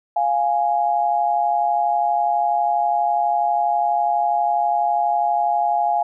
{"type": "tone pair together", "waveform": "sine", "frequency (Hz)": [698.4, 830.6], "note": ["F5", "G#5"], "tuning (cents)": [0, 0], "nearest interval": "minor third", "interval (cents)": 300, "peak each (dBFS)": -19, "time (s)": [0.16, 6.03], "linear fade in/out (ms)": 5, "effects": []}